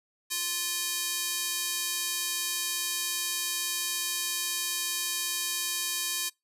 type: tone with high-pass filter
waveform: square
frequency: 349.2 Hz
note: F4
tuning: in tune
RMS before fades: -31 dBFS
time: 0.3-6.3 s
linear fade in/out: 20 ms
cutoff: 3800 Hz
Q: 0.59
effects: noise-tail reverb RT60 0.2 s tail -25 dB re dry + resampled to 32000 Hz